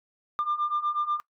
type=beating tone pair; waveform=sine; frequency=1192 / 1200.2 Hz; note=D6 / D6; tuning=+25 / +37 cents; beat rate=8.2 Hz; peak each=-28 / -26 dBFS; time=0.39-1.2 s; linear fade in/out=0 ms; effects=noise-tail reverb RT60 0.1 s tail -20 dB re dry + tanh soft clip ceiling -20 dBFS